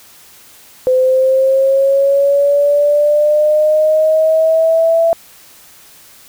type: linear sweep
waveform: sine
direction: up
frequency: 510 to 667 Hz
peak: -8 dBFS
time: 0.87-5.13 s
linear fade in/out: 0 ms
effects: white hiss -42 dBFS RMS until 6.28 s